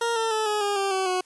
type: tone with pitch steps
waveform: 20% pulse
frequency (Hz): 466.2 / 450.6 / 435.5 / 420.9 / 406.8 / 393.2 / 380 / 367.3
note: A#4 / A4 / A4 / G#4 / G#4 / G4 / F#4 / F#4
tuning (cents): 0 / +41 / -18 / +23 / -36 / +5 / +46 / -13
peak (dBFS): -18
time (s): 0.01-1.21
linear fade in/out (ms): 5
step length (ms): 150
effects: white hiss -58 dBFS RMS until 1.25 s + resampled to 24000 Hz